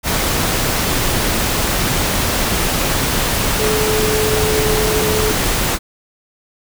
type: tone in noise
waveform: sine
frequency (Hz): 430.3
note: A4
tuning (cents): -39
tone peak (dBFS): -17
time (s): 3.58-5.34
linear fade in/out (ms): 50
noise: pink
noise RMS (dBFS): -17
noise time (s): 0.03-5.79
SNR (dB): -3
effects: none